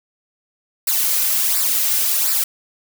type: noise with flanger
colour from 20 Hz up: blue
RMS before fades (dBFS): -18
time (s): 0.87-2.44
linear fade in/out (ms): 5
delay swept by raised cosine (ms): 0.31 to 3.11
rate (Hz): 1.4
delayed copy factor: -0.7
effects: none